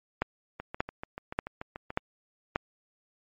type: two click trains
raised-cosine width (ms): 0.5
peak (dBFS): -22 / -11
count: 10 / 5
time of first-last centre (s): 0.6-1.904 / 0.22-2.559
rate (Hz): 6.9 / 1.71
effects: MP3 48 kbps